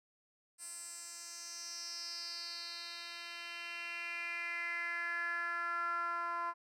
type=tone with band-pass filter sweep; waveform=10% pulse; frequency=342.5 Hz; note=F4; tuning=34 cents flat; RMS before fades=-41 dBFS; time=0.58-6.54 s; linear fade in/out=50 ms; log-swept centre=8600 to 1100 Hz; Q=5; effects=none